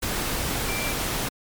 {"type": "tone in noise", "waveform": "sine", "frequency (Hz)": 2349, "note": "D7", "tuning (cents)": 0, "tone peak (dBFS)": -31, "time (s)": [0.68, 0.93], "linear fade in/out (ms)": 10, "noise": "pink", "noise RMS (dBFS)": -27, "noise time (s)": [0.02, 1.29], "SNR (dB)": -7, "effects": ["MP3 96 kbps"]}